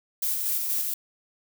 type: noise with tremolo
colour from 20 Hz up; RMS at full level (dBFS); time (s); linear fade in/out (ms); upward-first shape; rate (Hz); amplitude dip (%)
violet; -26; 0.22-0.94; 5; square; 4.2; 30
effects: none